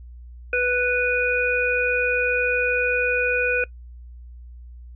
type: harmonic tone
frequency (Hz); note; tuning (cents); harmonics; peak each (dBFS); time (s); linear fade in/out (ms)
493.9; B4; 0; 1 / 3 / 5; -23 / -23 / -22; 0.53-3.64; 2
effects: noise-tail reverb RT60 0.1 s tail -22 dB re dry + added 60 Hz sine -38 dBFS peak until 4.95 s